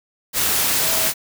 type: tone in noise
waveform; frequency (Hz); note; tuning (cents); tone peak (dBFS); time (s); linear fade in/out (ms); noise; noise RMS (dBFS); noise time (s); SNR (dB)
sine; 644; E5; -41; -30; 0.81-1.11; 50; white; -19; 0.33-1.14; -14
effects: none